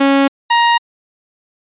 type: tone pair in turn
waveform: sawtooth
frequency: 275.6 / 941 Hz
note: C#4 / A#5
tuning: -10 / +16 cents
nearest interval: octave + major sixth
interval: 2126 cents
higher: second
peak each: -5 / -5 dBFS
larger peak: neither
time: 0-0.28 / 0.5-0.78 s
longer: neither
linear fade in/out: 10 ms
effects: resampled to 8000 Hz